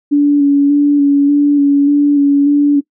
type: tone with vibrato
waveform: sine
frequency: 286 Hz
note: D4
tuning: 46 cents flat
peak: -6 dBFS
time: 0.11-2.81 s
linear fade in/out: 20 ms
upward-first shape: square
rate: 1.7 Hz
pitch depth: 18 cents each way
effects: noise-tail reverb RT60 0.1 s tail -20 dB re dry